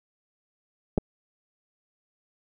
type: clicks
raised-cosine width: 2 ms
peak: -9 / -16 dBFS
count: 2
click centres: 0.978 / 0.983 s
effects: none